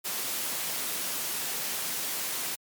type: noise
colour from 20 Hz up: white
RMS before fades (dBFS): -32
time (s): 0.04-2.56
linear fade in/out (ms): 20
effects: high-pass 150 Hz 12 dB/octave + MP3 96 kbps